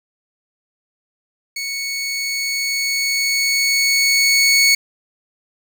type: tone with level ramp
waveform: 20% pulse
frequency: 2217 Hz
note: C#7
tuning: in tune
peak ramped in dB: -18 to -5 dBFS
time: 1.56-4.75 s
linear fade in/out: 5 ms
effects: none